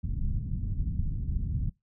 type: low-pass noise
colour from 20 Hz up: pink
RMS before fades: -30 dBFS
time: 0.03-1.7 s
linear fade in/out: 10 ms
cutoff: 170 Hz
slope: 24 dB/octave
effects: noise-tail reverb RT60 0.2 s tail -23 dB re dry